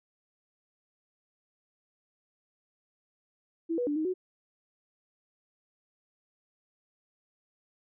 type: tone with pitch steps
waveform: sine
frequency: 330.5 / 487.7 / 292.8 / 312.9 / 368.7 Hz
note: E4 / B4 / D4 / D#4 / F#4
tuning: +5 / -22 / -5 / +10 / -6 cents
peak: -27 dBFS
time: 3.69-4.14 s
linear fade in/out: 20 ms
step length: 90 ms
effects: none